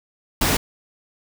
pink noise, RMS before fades -19 dBFS, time 0.41-0.57 s, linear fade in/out 5 ms, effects none

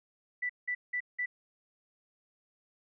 sine tone bursts, 1975.5 Hz, B6, in tune, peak -30 dBFS, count 4, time 0.42-1.26 s, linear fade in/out 10 ms, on 75 ms, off 180 ms, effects none

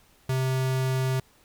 square tone, 130.81 Hz, C3, in tune, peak -24 dBFS, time 0.29-1.2 s, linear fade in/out 5 ms, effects pink hiss -60 dBFS RMS until 1.44 s

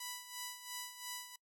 5% pulse tone with tremolo, 987.8 Hz, B5, in tune, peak -29 dBFS, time 0-1.36 s, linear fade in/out 5 ms, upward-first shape sine, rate 2.9 Hz, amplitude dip 70%, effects noise-tail reverb RT60 0.1 s tail -23 dB re dry

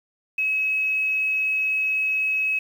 sine tone with quantisation, 2564 Hz, E7, 49 cents flat, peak -20 dBFS, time 0.38-2.59 s, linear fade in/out 5 ms, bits 8, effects none

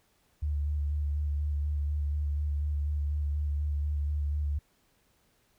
sine tone with vibrato, 73.42 Hz, D2, in tune, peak -27 dBFS, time 0.42-4.59 s, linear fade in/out 10 ms, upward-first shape square, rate 4.1 Hz, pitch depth 20 cents each way, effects pink hiss -69 dBFS RMS until 5.58 s

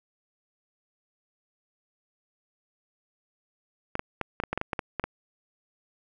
clicks, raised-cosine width 0.5 ms, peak -13 dBFS, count 12, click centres 3.954 / 3.994 / 4.213 / 4.401 / 4.437 / 4.53 / 4.576 / 4.614 / 4.732 / 4.792 / 4.997 / 5.04 s, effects none

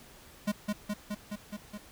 square tone with echo, 207.7 Hz, G#3, in tune, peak -27 dBFS, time 0.47-0.52 s, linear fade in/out 10 ms, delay 210 ms, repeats 6, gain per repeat -2 dB, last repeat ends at 1.78 s, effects pink hiss -54 dBFS RMS until 1.91 s

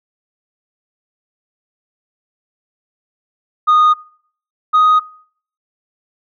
sine tone pair in turn, 1234 / 1248.3 Hz, D#6 / D#6, -15 / +5 cents, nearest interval unison, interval 20 cents, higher second, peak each -5 dBFS, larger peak neither, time 3.67-3.94 / 4.73-5 s, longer neither, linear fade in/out 20 ms, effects noise-tail reverb RT60 0.6 s tail -26 dB re dry + tanh soft clip ceiling -6 dBFS

